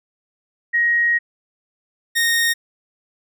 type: tone pair in turn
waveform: sine / sawtooth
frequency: 1885 / 1854.8 Hz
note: A#6 / A#6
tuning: +19 / -9 cents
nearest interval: unison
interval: 28 cents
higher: first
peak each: -14 / -12 dBFS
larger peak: second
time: 0.73-1.19 / 2.15-2.54 s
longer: first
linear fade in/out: 20 ms
effects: none